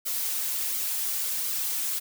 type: noise with flanger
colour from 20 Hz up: blue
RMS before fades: -29 dBFS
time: 0.05-2 s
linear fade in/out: 20 ms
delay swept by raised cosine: 1.1 to 6.8 ms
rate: 1.4 Hz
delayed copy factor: -0.6
effects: none